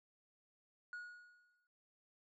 triangle tone with exponential decay, 1450 Hz, F#6, 35 cents flat, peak -40 dBFS, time 0.93-1.67 s, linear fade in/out 1 ms, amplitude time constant 160 ms, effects tanh soft clip ceiling -37 dBFS + MP3 32 kbps

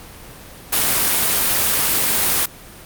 white noise, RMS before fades -17 dBFS, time 0.72-2.46 s, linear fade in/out 10 ms, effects pink hiss -39 dBFS RMS until 2.85 s + Opus 32 kbps

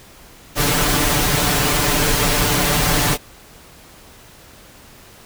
pink noise with comb filter, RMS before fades -17 dBFS, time 0.55-3.18 s, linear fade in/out 50 ms, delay 6.8 ms, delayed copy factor +1, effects pink hiss -44 dBFS RMS until 5.25 s

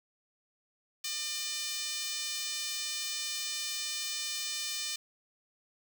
5% pulse tone with high-pass filter, 601 Hz, D5, 40 cents sharp, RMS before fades -36 dBFS, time 1.04-4.96 s, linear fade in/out 5 ms, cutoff 2900 Hz, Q 0.73, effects none

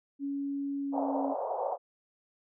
sine tone with pitch glide, 280 to 275 Hz, C#4 to C#4, +18 to -14 cents, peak -31 dBFS, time 0.19-1.35 s, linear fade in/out 50 ms, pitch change -32 cents, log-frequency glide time 0.8-1.16 s
pink band-pass noise, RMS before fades -33 dBFS, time 0.92-1.78 s, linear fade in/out 50 ms, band 510 to 910 Hz, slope 48 dB/octave
effects none

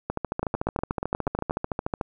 two click trains, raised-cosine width 1 ms, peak -12 / -12 dBFS, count 10 / 27, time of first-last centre 0.43-1.509 / 0.1-2.012 s, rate 8.34 / 13.6 Hz, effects none

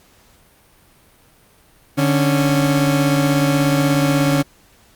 30% pulse tone pair together, 146.8 / 277.1 Hz, D3 / C#4, 0 / -1 cents, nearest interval major seventh, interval 1099 cents, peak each -14 dBFS, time 1.97-4.43 s, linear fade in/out 20 ms, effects pink hiss -52 dBFS RMS until 4.95 s + Opus 48 kbps

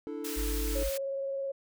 triangle chord, D suspended second, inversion none, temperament equal, 293.7 / 329.6 / 440 Hz, D4 / E4 / A4, 0 / 0 / 0 cents, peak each -37 / -39 / -37 dBFS, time 0.07-0.83 s, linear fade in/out 0 ms
white high-pass noise, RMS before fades -39 dBFS, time 0.24-0.98 s, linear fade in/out 10 ms, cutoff 1100 Hz, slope 24 dB/octave
sine tone, 50.3 Hz, G1, 45 cents sharp, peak -30 dBFS, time 0.36-0.9 s, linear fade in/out 20 ms
sine tone with vibrato, 547 Hz, C#5, 23 cents flat, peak -31 dBFS, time 0.75-1.52 s, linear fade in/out 10 ms, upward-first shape triangle, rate 19 Hz, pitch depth 20 cents each way
effects none

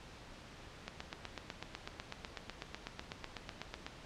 click train, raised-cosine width 0.2 ms, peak -23 dBFS, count 25, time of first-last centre 0.88-3.865 s, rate 8.04 Hz, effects pink hiss -53 dBFS RMS until 4.05 s + low-pass 5000 Hz 12 dB/octave

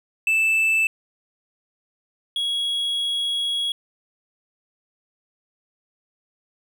triangle tone pair in turn, 2639 / 3325 Hz, E7 / G#7, +1 / +1 cents, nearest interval major third, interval 400 cents, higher second, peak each -15 / -20 dBFS, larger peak first, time 0.27-0.87 / 2.36-3.72 s, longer second, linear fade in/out 2 ms, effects none

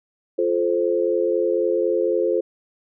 sine chord, F major, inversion none, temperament equal with one note detuned, 349.2 / 433.2 / 523.3 Hz, F4 / A4 / C5, 0 / -27 / 0 cents, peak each -22 dBFS, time 0.38-2.41 s, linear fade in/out 10 ms, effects none

